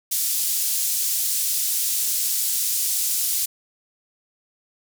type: band-pass noise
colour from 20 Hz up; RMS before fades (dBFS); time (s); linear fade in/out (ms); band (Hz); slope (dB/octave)
white; -23; 0.11-3.46; 10; 5500 to 16000; 12
effects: none